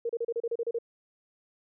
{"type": "tone bursts", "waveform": "sine", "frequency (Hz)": 466.2, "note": "A#4", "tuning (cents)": 0, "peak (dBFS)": -27, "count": 10, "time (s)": [0.05, 0.787], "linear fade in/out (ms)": 5, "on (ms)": 44, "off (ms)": 33, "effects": []}